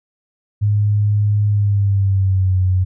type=tone with pitch glide; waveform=sine; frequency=103.9 to 92.56 Hz; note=G#2 to F#2; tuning=+1 to +1 cents; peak=-12 dBFS; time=0.61-2.85 s; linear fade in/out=20 ms; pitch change=-200 cents; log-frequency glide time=1.48-2.59 s; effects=none